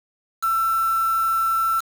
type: tone with quantisation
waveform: sine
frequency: 1339 Hz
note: E6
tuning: 27 cents sharp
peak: -18 dBFS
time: 0.42-1.81 s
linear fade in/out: 20 ms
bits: 5
effects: none